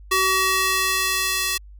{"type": "tone with high-pass filter sweep", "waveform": "square", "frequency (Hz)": 378.5, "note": "F#4", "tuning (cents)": 39, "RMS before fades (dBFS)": -21, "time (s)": [0.11, 1.58], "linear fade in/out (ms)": 10, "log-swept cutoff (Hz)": [890, 2600], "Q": 0.71, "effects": ["added 50 Hz sine -40 dBFS peak until 1.79 s"]}